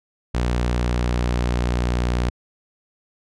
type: tone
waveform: sawtooth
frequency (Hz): 60.4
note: B1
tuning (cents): -38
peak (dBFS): -15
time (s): 0.34-2.3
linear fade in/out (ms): 10
effects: low-pass 7000 Hz 12 dB/octave